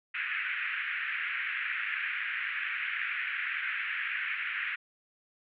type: band-pass noise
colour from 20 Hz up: pink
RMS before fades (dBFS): -34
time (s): 0.14-4.76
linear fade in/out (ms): 10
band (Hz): 1500 to 2600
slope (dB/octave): 48
effects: none